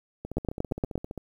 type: two click trains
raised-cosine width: 2 ms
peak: -22 / -13 dBFS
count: 15 / 6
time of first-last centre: 0.25-1.177 / 0.37-0.955 s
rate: 15.1 / 8.54 Hz
effects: 9-bit